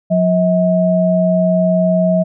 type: tone pair together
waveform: sine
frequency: 179.59 / 640 Hz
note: F3 / D#5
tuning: +49 / +49 cents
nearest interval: octave + minor seventh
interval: 2200 cents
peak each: -13 dBFS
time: 0.1-2.24 s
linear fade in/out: 20 ms
effects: none